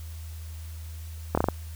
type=slowing click train; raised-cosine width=1 ms; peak=-8 dBFS; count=5; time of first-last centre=1.35-1.486 s; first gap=25 ms; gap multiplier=1.21; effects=added 80 Hz sine -36 dBFS peak until 1.75 s + white hiss -51 dBFS RMS until 1.75 s